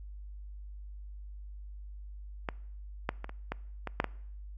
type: clicks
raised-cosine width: 0.5 ms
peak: -17 / -14 / -24 / -27 / -18 / -20 / -11 / -16 dBFS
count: 8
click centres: 2.488 / 3.091 / 3.244 / 3.294 / 3.52 / 3.873 / 4.001 / 4.043 s
effects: noise-tail reverb RT60 0.7 s tail -23 dB re dry + added 50 Hz sine -42 dBFS peak until 4.57 s